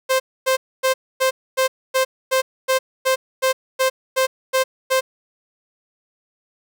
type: tone bursts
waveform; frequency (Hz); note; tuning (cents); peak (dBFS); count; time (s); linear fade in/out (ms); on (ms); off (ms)
sawtooth; 523.3; C5; 0; -11; 14; 0.09-5.01; 20; 110; 260
effects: none